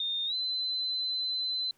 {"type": "tone with pitch glide", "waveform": "sine", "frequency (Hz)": [3646, 4045], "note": ["A#7", "B7"], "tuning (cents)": [-39, 41], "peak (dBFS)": -29, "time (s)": [0, 1.71], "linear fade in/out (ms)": 2, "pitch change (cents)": 180, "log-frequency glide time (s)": [0.26, 0.35], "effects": ["pink hiss -68 dBFS RMS until 1.77 s"]}